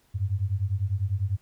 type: beating tone pair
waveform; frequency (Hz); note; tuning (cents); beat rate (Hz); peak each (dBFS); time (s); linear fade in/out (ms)
sine; 93 / 103; F#2 / G#2; +9 / -14; 10; -27; 0.14-1.37; 20
effects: pink hiss -65 dBFS RMS until 1.41 s